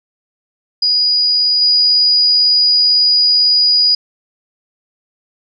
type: tone with level steps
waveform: sine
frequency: 4909 Hz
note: D#8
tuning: 24 cents flat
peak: -10 / -8 dBFS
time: 0.82-3.95 s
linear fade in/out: 5 ms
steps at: 1.61 s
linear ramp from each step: 10 ms
effects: none